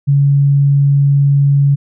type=tone; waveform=sine; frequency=140.8 Hz; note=C#3; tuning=27 cents sharp; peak=-7 dBFS; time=0.07-1.76 s; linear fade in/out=20 ms; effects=none